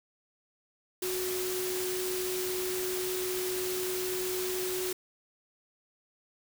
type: tone in noise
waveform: sine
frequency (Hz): 368.3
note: F#4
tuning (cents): -8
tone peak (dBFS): -32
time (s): 1.02-4.93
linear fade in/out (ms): 5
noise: white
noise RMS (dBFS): -36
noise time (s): 1.02-4.93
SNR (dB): +1
effects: none